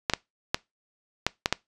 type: clicks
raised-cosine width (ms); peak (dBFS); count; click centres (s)
0.2; -4; 6; 0.098 / 0.136 / 0.545 / 1.266 / 1.459 / 1.526
effects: noise-tail reverb RT60 0.2 s tail -23 dB re dry + resampled to 22050 Hz